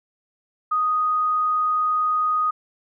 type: tone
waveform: sine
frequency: 1244.5 Hz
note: D#6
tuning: in tune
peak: -18 dBFS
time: 0.71-2.51 s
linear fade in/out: 10 ms
effects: none